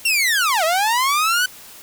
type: linear two-way sweep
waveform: sawtooth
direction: down then up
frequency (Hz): 2792 to 619 to 1518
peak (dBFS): -12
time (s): 0.05-1.46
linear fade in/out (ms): 5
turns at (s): 0.64
effects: white hiss -41 dBFS RMS until 1.82 s